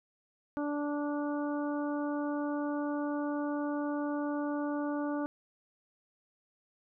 harmonic tone, 291.9 Hz, D4, 10 cents flat, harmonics 1 / 2 / 3 / 4 / 5, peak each -32 / -38 / -42 / -44 / -46 dBFS, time 0.57-5.26 s, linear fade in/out 0 ms, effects none

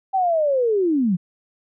sine linear sweep, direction down, 784 to 164.3 Hz, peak -16 dBFS, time 0.13-1.17 s, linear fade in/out 20 ms, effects none

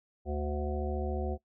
harmonic tone, 73.8 Hz, D2, 9 cents sharp, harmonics 1 / 3 / 5 / 7 / 9 / 10, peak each -33 / -40 / -37 / -41 / -43 / -41 dBFS, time 0.25-1.38 s, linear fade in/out 50 ms, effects noise-tail reverb RT60 0.1 s tail -20 dB re dry

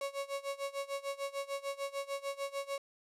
35% pulse tone with tremolo, 555 Hz, C#5, 2 cents sharp, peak -32 dBFS, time 0.01-2.78 s, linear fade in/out 2 ms, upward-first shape sine, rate 6.7 Hz, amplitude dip 90%, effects low-pass 11000 Hz 12 dB/octave

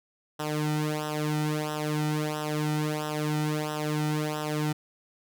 sawtooth tone with flanger, 151.9 Hz, D#3, 41 cents flat, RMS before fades -29 dBFS, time 0.39-4.73 s, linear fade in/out 10 ms, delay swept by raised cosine 0.44 to 1.84 ms, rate 1.5 Hz, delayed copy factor -0.85, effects none

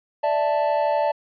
triangle chord, D suspended second, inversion none, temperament equal, 587.3 / 659.3 / 880 Hz, D5 / E5 / A5, 0 / 0 / 0 cents, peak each -20 / -23 / -21 dBFS, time 0.23-1.12 s, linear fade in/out 10 ms, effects resampled to 11025 Hz

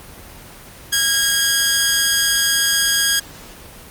10% pulse tone with amplitude modulation, 1636 Hz, G#6, 26 cents flat, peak -4 dBFS, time 0.92-3.2 s, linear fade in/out 10 ms, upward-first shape sine, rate 264 Hz, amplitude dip 40%, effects pink hiss -39 dBFS RMS until 3.9 s + Opus 24 kbps

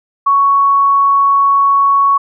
sine tone, 1113 Hz, C#6, 7 cents sharp, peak -7 dBFS, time 0.26-2.18 s, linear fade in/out 10 ms, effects none

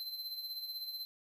square tone with tremolo, 4087 Hz, C8, 41 cents flat, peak -38 dBFS, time 0-1.05 s, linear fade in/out 0 ms, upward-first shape sine, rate 16 Hz, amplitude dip 55%, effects 11-bit

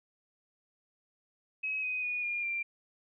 sine tone with pitch steps, 2553 / 2506 / 2460 / 2415 / 2371 Hz, D#7 / D#7 / D#7 / D7 / D7, +44 / +12 / -20 / +48 / +16 cents, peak -31 dBFS, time 1.63-2.63 s, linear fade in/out 10 ms, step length 200 ms, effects none

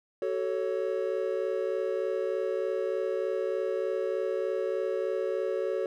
triangle chord, F# minor, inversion none, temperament equal with one note detuned, 376.7 / 440 / 554.4 Hz, F#4 / A4 / C#5, +31 / 0 / 0 cents, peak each -30 dBFS, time 0.22-5.86 s, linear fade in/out 2 ms, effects none

